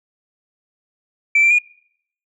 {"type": "tone with pitch steps", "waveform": "sine", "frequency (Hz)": [2327, 2355, 2439], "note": ["D7", "D7", "D#7"], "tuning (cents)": [-17, 4, -35], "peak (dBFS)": -9, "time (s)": [1.35, 1.587], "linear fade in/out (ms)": 5, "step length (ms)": 79, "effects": ["noise-tail reverb RT60 0.7 s tail -26 dB re dry", "tanh soft clip ceiling -7 dBFS"]}